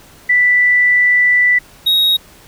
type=tone pair in turn; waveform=sine / triangle; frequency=1975.5 / 3777 Hz; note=B6 / A#7; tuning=0 / +22 cents; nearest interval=major seventh; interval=1122 cents; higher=second; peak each=-8 dBFS; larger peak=neither; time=0.29-1.59 / 1.86-2.17 s; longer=first; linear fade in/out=10 ms; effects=pink hiss -43 dBFS RMS until 2.47 s